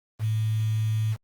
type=tone with quantisation; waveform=sine; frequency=109.4 Hz; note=A2; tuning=9 cents flat; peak=-22 dBFS; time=0.19-1.17 s; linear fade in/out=50 ms; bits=7; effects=Opus 32 kbps